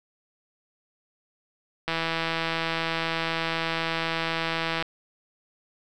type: click train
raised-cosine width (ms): 0.3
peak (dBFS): -11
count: 484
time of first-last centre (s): 1.88-4.825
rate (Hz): 164
effects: none